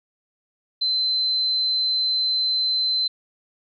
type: tone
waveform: sine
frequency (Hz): 4070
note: C8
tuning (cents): -49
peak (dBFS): -19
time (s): 0.81-3.08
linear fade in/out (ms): 10
effects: none